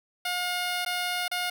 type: tone with dropouts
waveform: 10% pulse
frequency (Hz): 716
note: F5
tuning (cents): +43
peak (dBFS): -19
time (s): 0.25-1.5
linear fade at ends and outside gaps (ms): 5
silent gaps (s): 0.85-0.861 / 1.281-1.314
effects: none